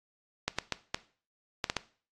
clicks, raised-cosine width 0.2 ms, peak -11 dBFS, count 7, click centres 0.48 / 0.586 / 0.723 / 0.945 / 1.642 / 1.699 / 1.767 s, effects noise-tail reverb RT60 0.4 s tail -18 dB re dry + AAC 32 kbps

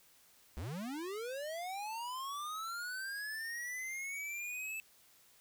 square linear sweep, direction up, 61.74 to 2637 Hz, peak -40 dBFS, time 0.57-4.8 s, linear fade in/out 0 ms, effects white hiss -65 dBFS RMS until 5.4 s

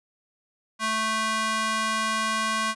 sawtooth ring-modulated tone, 440 Hz, A4, in tune, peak -17 dBFS, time 0.79-2.75 s, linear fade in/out 50 ms, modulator 660 Hz, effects resampled to 24000 Hz

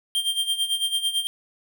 square tone with tremolo, 3178 Hz, G7, 23 cents sharp, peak -20 dBFS, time 0.15-1.27 s, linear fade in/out 0 ms, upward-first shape sine, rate 9 Hz, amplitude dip 75%, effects none

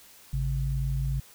sine tone pair together, 53.24 / 135.4 Hz, G#1 / C#3, +44 / -40 cents, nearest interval octave + major third, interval 1616 cents, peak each -28 dBFS, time 0.33-1.2 s, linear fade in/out 5 ms, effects white hiss -53 dBFS RMS until 1.34 s

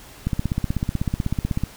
click train, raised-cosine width 5 ms, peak -9 dBFS, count 23, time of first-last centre 0.27-1.636 s, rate 16.1 Hz, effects pink hiss -44 dBFS RMS until 1.76 s

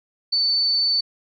sine tone, 4512 Hz, C#8, 30 cents sharp, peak -17 dBFS, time 0.32-1.01 s, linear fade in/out 10 ms, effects none

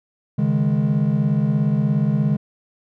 triangle chord, C# suspended second, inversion none, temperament equal, 138.59 / 155.56 / 207.7 Hz, C#3 / D#3 / G#3, 0 / 0 / 0 cents, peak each -18 dBFS, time 0.38-2.37 s, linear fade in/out 10 ms, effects tanh soft clip ceiling -7 dBFS

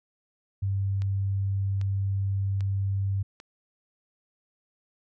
sine tone, 98 Hz, G2, in tune, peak -24 dBFS, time 0.62-3.23 s, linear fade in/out 10 ms
click train, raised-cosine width 0.2 ms, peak -27 dBFS, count 4, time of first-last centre 1.02-3.401 s, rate 1.26 Hz
effects none

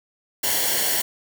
white noise with comb filter, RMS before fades -22 dBFS, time 0.43-1.02 s, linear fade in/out 10 ms, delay 0.8 ms, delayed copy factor -0.65, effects none

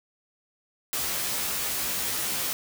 white noise with comb filter, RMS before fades -29 dBFS, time 0.93-2.53 s, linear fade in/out 0 ms, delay 15 ms, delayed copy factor +0.9, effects none

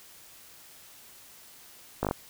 slowing click train, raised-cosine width 1 ms, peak -13 dBFS, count 5, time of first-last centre 2.03-2.111 s, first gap 18 ms, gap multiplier 1.08, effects white hiss -52 dBFS RMS until 2.29 s

